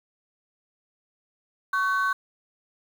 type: ring-modulated tone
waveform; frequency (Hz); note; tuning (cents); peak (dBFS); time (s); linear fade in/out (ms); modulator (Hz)
triangle; 1318.5; E6; 0; -16; 1.73-2.13; 5; 204
effects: tanh soft clip ceiling -14 dBFS + 8-bit